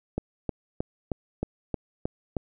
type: click train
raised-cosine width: 2 ms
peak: -14 dBFS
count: 8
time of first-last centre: 0.18-2.368 s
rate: 3.2 Hz
effects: none